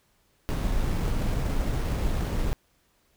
brown noise with sample-and-hold, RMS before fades -26 dBFS, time 0.49-2.53 s, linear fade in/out 0 ms, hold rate 7350 Hz, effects pink hiss -67 dBFS RMS until 3.16 s

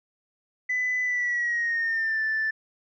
sine tone with pitch glide, 2000 to 1761.3 Hz, B6 to A6, +21 to +1 cents, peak -22 dBFS, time 0.69-2.51 s, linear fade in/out 10 ms, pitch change -220 cents, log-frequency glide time 1.03-2.22 s, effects tanh soft clip ceiling -20 dBFS

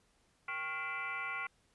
sine tone with frequency modulation, 1721 Hz, A6, 39 cents flat, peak -36 dBFS, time 0.48-1.47 s, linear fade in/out 5 ms, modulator 312 Hz, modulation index 2.4, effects pink hiss -72 dBFS RMS until 1.74 s + resampled to 24000 Hz

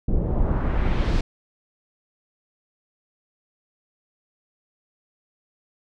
brown noise with low-pass filter sweep, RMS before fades -21 dBFS, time 0.08-1.21 s, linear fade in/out 5 ms, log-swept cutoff 390 to 5600 Hz, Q 1.2, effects none

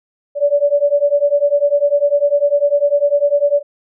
sine beating tone pair, 571 / 581 Hz, D5 / D5, -49 / -19 cents, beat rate 10 Hz, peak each -14 dBFS, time 0.35-3.63 s, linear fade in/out 50 ms, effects none

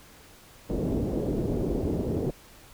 white low-pass noise, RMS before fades -28 dBFS, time 0.69-2.31 s, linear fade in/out 10 ms, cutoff 440 Hz, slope 24 dB/octave, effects pink hiss -52 dBFS RMS until 2.73 s

